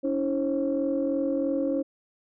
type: tone cluster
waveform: sine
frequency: 280.1 / 323.2 / 536 Hz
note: C#4 / E4 / C5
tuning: +18 / -34 / +42 cents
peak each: -26 / -30 / -27 dBFS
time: 0.03-1.83 s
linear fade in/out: 20 ms
effects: tanh soft clip ceiling -16 dBFS